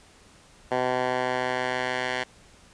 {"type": "tone with band-pass filter sweep", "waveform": "10% pulse", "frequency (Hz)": 126.6, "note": "B2", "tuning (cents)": 43, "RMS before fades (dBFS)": -27, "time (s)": [0.71, 2.24], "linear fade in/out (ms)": 10, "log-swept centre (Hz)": [870, 2000], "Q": 1, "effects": ["pink hiss -54 dBFS RMS until 2.73 s", "resampled to 22050 Hz"]}